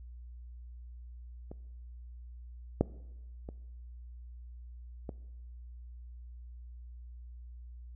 clicks, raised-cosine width 2 ms, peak -30 / -11 / -29 / -25 dBFS, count 4, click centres 1.515 / 2.81 / 3.489 / 5.092 s, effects noise-tail reverb RT60 1.0 s tail -20 dB re dry + added 60 Hz sine -45 dBFS peak until 7.95 s

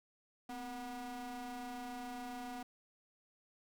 40% pulse ring-modulated tone, 241.2 Hz, B3, 41 cents flat, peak -39 dBFS, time 0.49-2.63 s, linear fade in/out 5 ms, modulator 496 Hz, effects none

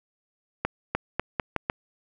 accelerating click train, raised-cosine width 0.5 ms, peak -9 dBFS, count 6, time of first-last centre 0.65-1.699 s, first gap 300 ms, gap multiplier 0.82, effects none

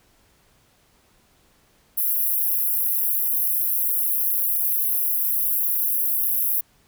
pink high-pass noise, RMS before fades -22 dBFS, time 1.97-6.61 s, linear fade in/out 10 ms, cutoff 11000 Hz, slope 96 dB/octave, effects pink hiss -60 dBFS RMS until 6.87 s

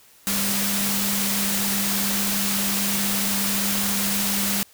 sine tone in noise, 199.7 Hz, G3, 32 cents sharp, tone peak -27 dBFS, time 0.27-4.63 s, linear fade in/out 0 ms, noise white, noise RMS -24 dBFS, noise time 0.27-4.63 s, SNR -6 dB, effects white hiss -53 dBFS RMS until 4.73 s

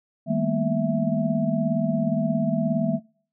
sine tone cluster, 157.7 / 200.7 / 222.7 / 239.8 / 659 Hz, D#3 / G3 / A3 / A#3 / E5, +24 / +41 / +21 / +49 / -1 cents, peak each -27 dBFS, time 0.26-3 s, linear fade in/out 50 ms, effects noise-tail reverb RT60 0.5 s tail -25 dB re dry

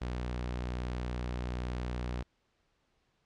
sawtooth tone, 61.2 Hz, B1, 15 cents flat, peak -30 dBFS, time 0.01-2.23 s, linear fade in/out 10 ms, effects pink hiss -75 dBFS RMS until 3.25 s + low-pass 5000 Hz 12 dB/octave

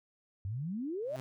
sine exponential sweep, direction up, 91 to 659.3 Hz, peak -34 dBFS, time 0.45-1.16 s, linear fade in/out 0 ms
sawtooth tone with exponential growth, 130.81 Hz, C3, in tune, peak -33 dBFS, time 1.01-1.2 s, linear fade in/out 0 ms, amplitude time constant 41 ms
effects none

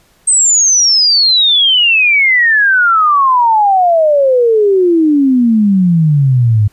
sine exponential sweep, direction down, 8372 to 101.7 Hz, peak -6 dBFS, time 0.27-6.68 s, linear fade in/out 10 ms, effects pink hiss -51 dBFS RMS until 6.72 s + resampled to 32000 Hz

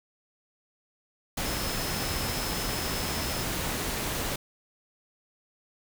sine tone in noise, 5200 Hz, E8, 24 cents flat, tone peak -39 dBFS, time 1.45-3.43 s, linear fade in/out 5 ms, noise pink, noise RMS -31 dBFS, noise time 1.37-4.36 s, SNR -11 dB, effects none

